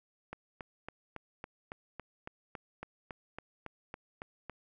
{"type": "click train", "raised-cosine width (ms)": 0.5, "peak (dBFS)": -26, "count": 16, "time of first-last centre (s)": [0.33, 4.497], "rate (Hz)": 3.6, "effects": []}